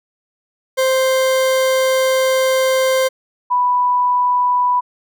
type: tone pair in turn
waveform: 40% pulse / sine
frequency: 523.3 / 987.9 Hz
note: C5 / B5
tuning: 0 / 0 cents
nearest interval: major seventh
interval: 1100 cents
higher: second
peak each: -12 dBFS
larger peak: neither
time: 0.77-3.09 / 3.5-4.81 s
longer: first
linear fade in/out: 20 ms
effects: none